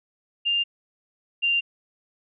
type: tone pair in turn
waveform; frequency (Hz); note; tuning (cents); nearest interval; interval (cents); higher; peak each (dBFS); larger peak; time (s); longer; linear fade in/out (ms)
sine; 2800 / 2784; F7 / F7; +4 / -6; unison; 10; first; -20 / -19; second; 0.45-0.64 / 1.42-1.61; neither; 20
effects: none